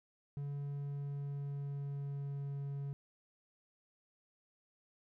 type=tone with pitch glide; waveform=triangle; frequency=142.3 to 140.26 Hz; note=C#3 to C#3; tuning=+46 to +21 cents; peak=-36 dBFS; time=0.37-2.93 s; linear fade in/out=0 ms; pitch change=-25 cents; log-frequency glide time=0.53-2.58 s; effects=none